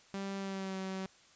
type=tone with pitch glide; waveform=sawtooth; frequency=196 to 190.09 Hz; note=G3 to F#3; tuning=0 to +47 cents; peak=-33 dBFS; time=0.14-1.06 s; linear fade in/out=0 ms; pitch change=-53 cents; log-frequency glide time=0.37-0.77 s; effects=white hiss -62 dBFS RMS until 1.35 s + resampled to 16000 Hz